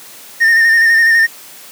triangle tone with vibrato, 1825 Hz, A#6, 37 cents flat, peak -5 dBFS, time 0.4-1.27 s, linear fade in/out 20 ms, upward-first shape square, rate 12 Hz, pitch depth 29 cents each way, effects white hiss -36 dBFS RMS until 1.71 s + high-pass 150 Hz 12 dB/octave

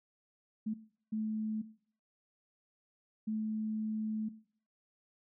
sine tone bursts at uneven times, 216.9 Hz, A3, 25 cents flat, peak -32 dBFS, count 3, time 0.66-0.74 / 1.12-1.62 / 3.27-4.29 s, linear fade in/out 10 ms, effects noise-tail reverb RT60 0.5 s tail -17 dB re dry

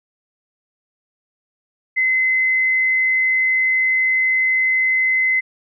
sine tone, 2048 Hz, C7, 38 cents flat, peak -14 dBFS, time 1.96-5.41 s, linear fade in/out 20 ms, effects none

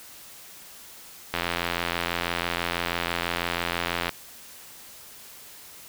click train, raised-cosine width 0.3 ms, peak -9 dBFS, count 238, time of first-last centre 1.34-4.093 s, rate 86.1 Hz, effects white hiss -46 dBFS RMS until 5.88 s

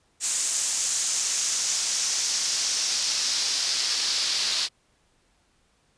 pink noise with band-pass filter sweep, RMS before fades -26 dBFS, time 0.2-4.69 s, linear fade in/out 50 ms, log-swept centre 7400 to 4500 Hz, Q 2.7, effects pink hiss -66 dBFS RMS until 5.97 s + resampled to 22050 Hz

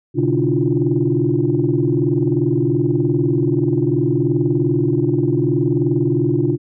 sine tone cluster, 124.4 / 143.6 / 293.4 / 336 / 356.6 Hz, B2 / D3 / D4 / E4 / F4, +13 / -39 / -2 / +33 / +36 cents, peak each -20 dBFS, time 0.14-6.58 s, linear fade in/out 50 ms, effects tanh soft clip ceiling -4 dBFS

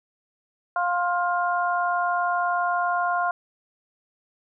harmonic tone, 352.3 Hz, F4, 15 cents sharp, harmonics 2 / 3 / 4, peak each -24 / -26 / -27 dBFS, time 0.76-3.31 s, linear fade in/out 2 ms, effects none

